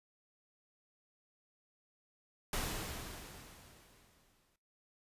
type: noise with exponential decay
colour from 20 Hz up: pink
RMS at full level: -36 dBFS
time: 2.53-4.56 s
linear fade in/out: 2 ms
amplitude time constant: 440 ms
effects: noise-tail reverb RT60 0.3 s tail -18 dB re dry + resampled to 32000 Hz